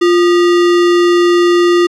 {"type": "tone with sample-and-hold", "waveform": "sine", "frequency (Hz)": 349.2, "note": "F4", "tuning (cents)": 0, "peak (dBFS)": -6, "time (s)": [0.01, 1.87], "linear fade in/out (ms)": 10, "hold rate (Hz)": 1575, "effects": ["low-pass 5000 Hz 12 dB/octave"]}